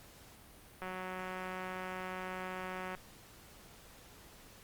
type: click train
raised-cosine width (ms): 0.5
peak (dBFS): -27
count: 395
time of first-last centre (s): 0.82-2.95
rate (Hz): 185
effects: pink hiss -57 dBFS RMS until 4.63 s + Opus 48 kbps